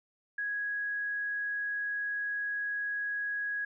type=tone; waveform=sine; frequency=1661.2 Hz; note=G#6; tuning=in tune; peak=-31 dBFS; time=0.38-3.65 s; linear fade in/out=5 ms; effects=none